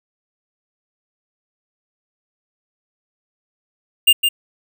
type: tone with echo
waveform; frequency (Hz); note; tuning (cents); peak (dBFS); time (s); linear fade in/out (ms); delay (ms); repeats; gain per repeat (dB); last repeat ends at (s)
square; 2807; F7; +8; -8; 4.07-4.13; 10; 160; 1; -6; 4.29
effects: none